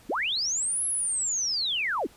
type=linear two-way sweep; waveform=sine; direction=up then down; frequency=163.6 to 11100 to 201.6 Hz; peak=-25 dBFS; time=0.09-2.07 s; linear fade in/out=10 ms; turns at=0.85 s; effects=pink hiss -55 dBFS RMS until 2.16 s + resampled to 32000 Hz